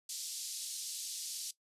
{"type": "band-pass noise", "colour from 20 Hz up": "pink", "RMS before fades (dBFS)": -42, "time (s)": [0.09, 1.51], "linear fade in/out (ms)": 5, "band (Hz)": [4200, 11000], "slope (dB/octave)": 24, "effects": ["noise-tail reverb RT60 0.1 s tail -17 dB re dry", "resampled to 32000 Hz"]}